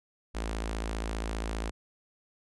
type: tone with notch filter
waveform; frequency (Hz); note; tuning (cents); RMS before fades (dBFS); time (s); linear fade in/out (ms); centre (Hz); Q
sawtooth; 55; A1; 0; -34; 0.34-1.71; 20; 110; 0.67
effects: resampled to 24000 Hz